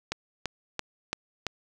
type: click train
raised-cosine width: 0.2 ms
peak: -12 dBFS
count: 5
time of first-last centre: 0.12-1.467 s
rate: 2.97 Hz
effects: none